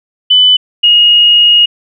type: tone pair in turn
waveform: sine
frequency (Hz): 3000 / 2872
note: F#7 / F7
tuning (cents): +23 / +48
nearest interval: minor second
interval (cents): 75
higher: first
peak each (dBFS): -3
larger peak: neither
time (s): 0.3-0.57 / 0.83-1.66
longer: second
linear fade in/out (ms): 10
effects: none